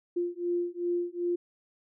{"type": "beating tone pair", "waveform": "sine", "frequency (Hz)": [348.3, 350.9], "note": ["F4", "F4"], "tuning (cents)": [-5, 8], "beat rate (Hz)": 2.6, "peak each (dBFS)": [-31, -31], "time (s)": [0.16, 1.36], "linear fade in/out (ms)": 10, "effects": []}